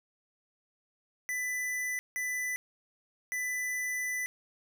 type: tone bursts at uneven times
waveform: square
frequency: 1994 Hz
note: B6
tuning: 16 cents sharp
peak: -32 dBFS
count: 3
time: 1.29-1.99 / 2.16-2.56 / 3.32-4.26 s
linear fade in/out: 0 ms
effects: none